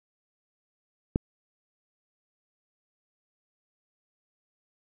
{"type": "click", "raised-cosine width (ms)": 3, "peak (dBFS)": -10, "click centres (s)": 1.159, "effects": []}